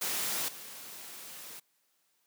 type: noise with level steps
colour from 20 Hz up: white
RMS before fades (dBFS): -33 / -46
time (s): 0.01-1.6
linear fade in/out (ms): 10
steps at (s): 0.48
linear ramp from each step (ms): 5
effects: white hiss -74 dBFS RMS until 2.26 s + high-pass 150 Hz 12 dB/octave